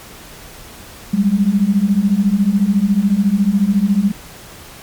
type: beating tone pair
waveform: sine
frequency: 191.5 / 205.5 Hz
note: G3 / G#3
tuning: -40 / -18 cents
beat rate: 14 Hz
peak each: -15 / -13 dBFS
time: 1.13-4.12 s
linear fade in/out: 10 ms
effects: pink hiss -37 dBFS RMS until 4.82 s + MP3 96 kbps